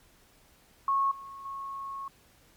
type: tone with level steps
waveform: sine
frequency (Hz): 1096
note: C#6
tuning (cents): -20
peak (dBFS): -23 / -41 / -35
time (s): 0.88-2.08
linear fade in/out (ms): 2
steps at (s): 1.11 / 1.45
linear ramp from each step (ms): 5
effects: pink hiss -61 dBFS RMS until 2.56 s + MP3 96 kbps